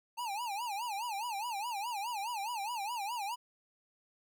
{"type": "tone with vibrato", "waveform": "square", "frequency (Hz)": 877, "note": "A5", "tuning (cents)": -6, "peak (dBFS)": -36, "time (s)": [0.17, 3.36], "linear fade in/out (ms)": 20, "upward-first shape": "sine", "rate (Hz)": 4.8, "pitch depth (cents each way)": 200, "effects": []}